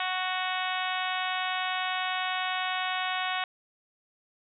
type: harmonic tone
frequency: 370 Hz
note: F#4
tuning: in tune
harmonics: 2 / 3 / 4 / 5 / 6 / 7 / 8 / 9 / 10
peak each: -33 / -35 / -36 / -37 / -38 / -38 / -39 / -40 / -40 dBFS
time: 0-3.44 s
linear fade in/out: 2 ms
effects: none